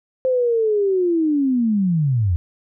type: linear sweep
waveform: sine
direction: down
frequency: 523.3 to 80 Hz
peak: -15 dBFS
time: 0.25-2.36 s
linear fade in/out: 0 ms
effects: none